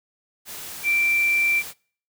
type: tone in noise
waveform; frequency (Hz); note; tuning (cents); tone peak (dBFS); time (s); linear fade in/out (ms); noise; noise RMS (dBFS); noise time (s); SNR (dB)
sine; 2349; D7; 0; -18; 0.83-1.63; 50; white; -36; 0.45-1.74; +15
effects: noise-tail reverb RT60 0.5 s tail -25 dB re dry